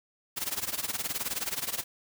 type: noise with tremolo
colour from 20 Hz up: white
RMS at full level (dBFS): -30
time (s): 0.36-1.84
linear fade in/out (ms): 20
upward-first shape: sine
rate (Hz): 19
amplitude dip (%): 85
effects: none